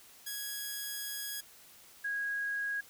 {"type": "tone pair in turn", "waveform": ["5% pulse", "sine"], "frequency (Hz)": [1661.2, 1646.9], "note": ["G#6", "G#6"], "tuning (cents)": [0, -15], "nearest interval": "unison", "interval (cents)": 15, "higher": "first", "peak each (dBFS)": [-26, -32], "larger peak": "first", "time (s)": [[0.26, 1.41], [2.04, 2.81]], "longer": "first", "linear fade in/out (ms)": 10, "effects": ["white hiss -57 dBFS RMS until 2.89 s"]}